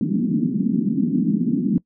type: band-pass noise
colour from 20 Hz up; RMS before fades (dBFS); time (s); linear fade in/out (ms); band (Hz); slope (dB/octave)
white; -20; 0.01-1.78; 2; 170 to 280; 48
effects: noise-tail reverb RT60 0.1 s tail -22 dB re dry